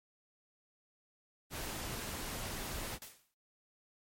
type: noise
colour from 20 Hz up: pink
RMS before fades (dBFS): -41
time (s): 1.5-2.99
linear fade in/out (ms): 50
type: noise with exponential decay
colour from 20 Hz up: white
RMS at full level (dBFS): -45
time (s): 3.02-3.34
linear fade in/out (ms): 0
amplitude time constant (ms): 68
effects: noise-tail reverb RT60 0.3 s tail -23 dB re dry + MP3 64 kbps